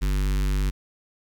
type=tone with notch filter; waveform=square; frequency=48.64 Hz; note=G1; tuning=13 cents flat; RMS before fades=-23 dBFS; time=0.01-0.71 s; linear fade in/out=20 ms; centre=650 Hz; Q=0.68; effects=10-bit